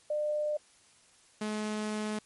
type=tone pair in turn; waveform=sine / sawtooth; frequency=600 / 213.2 Hz; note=D5 / G#3; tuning=+37 / +46 cents; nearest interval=octave + tritone; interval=1791 cents; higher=first; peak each=-28 dBFS; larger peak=neither; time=0.1-0.57 / 1.41-2.19 s; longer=second; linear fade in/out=5 ms; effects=white hiss -62 dBFS RMS until 2.25 s + MP3 48 kbps